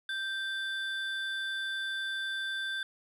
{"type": "tone pair together", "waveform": "triangle", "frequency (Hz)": [1568, 3520], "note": ["G6", "A7"], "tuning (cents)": [0, 0], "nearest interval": "octave + major second", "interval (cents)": 1400, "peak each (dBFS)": [-32, -36], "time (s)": [0.09, 2.83], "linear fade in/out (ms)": 2, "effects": []}